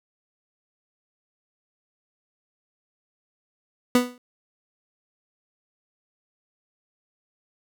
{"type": "tone with exponential decay", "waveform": "30% pulse", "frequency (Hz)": 246.9, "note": "B3", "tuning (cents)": 0, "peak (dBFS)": -10, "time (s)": [3.95, 4.18], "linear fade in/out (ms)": 2, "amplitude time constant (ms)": 48, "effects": []}